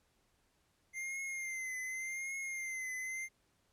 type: tone with vibrato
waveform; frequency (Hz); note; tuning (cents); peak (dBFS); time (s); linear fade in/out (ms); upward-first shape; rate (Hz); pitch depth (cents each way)
square; 2093; C7; 0; -39; 0.93-3.29; 50; triangle; 0.87; 63
effects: pink hiss -75 dBFS RMS until 3.72 s + low-pass 12000 Hz 12 dB/octave